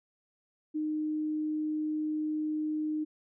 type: tone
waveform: sine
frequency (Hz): 307.1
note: D#4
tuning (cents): -23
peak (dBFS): -29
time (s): 0.74-3.05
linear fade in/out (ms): 20
effects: none